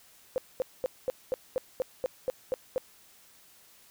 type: tone bursts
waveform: sine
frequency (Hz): 514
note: C5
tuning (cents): -31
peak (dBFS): -25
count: 11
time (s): 0.36-2.78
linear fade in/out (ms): 0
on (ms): 20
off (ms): 220
effects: white hiss -58 dBFS RMS until 3.9 s